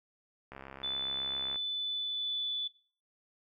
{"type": "click train", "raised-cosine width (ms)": 0.5, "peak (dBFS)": -30, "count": 71, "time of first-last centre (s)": [0.52, 1.559], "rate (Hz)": 67.4}
{"type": "tone with pitch glide", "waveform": "sine", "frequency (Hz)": [3498, 3474], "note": ["A7", "A7"], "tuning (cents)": [-11, -23], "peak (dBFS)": -32, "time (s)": [0.83, 2.68], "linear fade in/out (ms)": 10, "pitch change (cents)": -12, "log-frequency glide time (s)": [1.73, 2.56]}
{"effects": ["noise-tail reverb RT60 0.4 s tail -18 dB re dry"]}